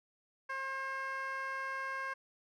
15% pulse tone with band-pass filter, 535 Hz, C5, 38 cents sharp, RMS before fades -39 dBFS, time 0.49-2.14 s, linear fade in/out 10 ms, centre 1400 Hz, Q 1.8, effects none

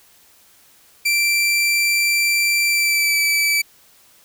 sawtooth tone with pitch glide, 2349 to 2311 Hz, D7 to D7, 0 to -28 cents, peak -12 dBFS, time 1.05-3.62 s, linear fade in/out 10 ms, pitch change -28 cents, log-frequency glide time 2.67-3.17 s, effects white hiss -52 dBFS RMS until 4.24 s

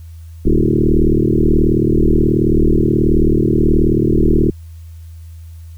sine tone with frequency modulation, 174.61 Hz, F3, in tune, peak -9 dBFS, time 0.45-4.51 s, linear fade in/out 10 ms, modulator 38.6 Hz, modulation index 5.5, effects added 82 Hz sine -31 dBFS peak until 5.77 s + white hiss -54 dBFS RMS until 5.77 s

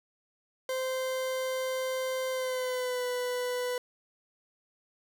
40% pulse tone with pitch glide, 519 to 495.6 Hz, C5 to B4, -14 to +6 cents, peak -29 dBFS, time 0.69-3.78 s, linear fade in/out 2 ms, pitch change -80 cents, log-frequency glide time 2.31-3.05 s, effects none

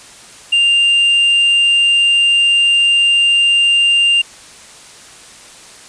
triangle tone, 2794 Hz, F7, in tune, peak -7 dBFS, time 0.52-4.22 s, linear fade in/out 10 ms, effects white hiss -38 dBFS RMS until 5.88 s + resampled to 22050 Hz

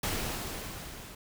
pink noise with level ramp, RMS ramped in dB -31 to -47 dBFS, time 0.03-1.15 s, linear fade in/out 5 ms, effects none

